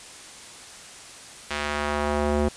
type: tone with band-pass filter sweep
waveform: square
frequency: 73.7 Hz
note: D2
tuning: 7 cents sharp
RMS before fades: -25 dBFS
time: 1.5-2.49 s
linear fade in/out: 10 ms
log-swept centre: 2500 to 400 Hz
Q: 0.81
effects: white hiss -43 dBFS RMS until 2.56 s + resampled to 22050 Hz